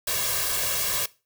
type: noise with comb filter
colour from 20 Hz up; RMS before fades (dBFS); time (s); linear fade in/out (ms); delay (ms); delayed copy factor
white; -26; 0.07-1.06; 5; 1.8; +0.85
effects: noise-tail reverb RT60 0.3 s tail -20 dB re dry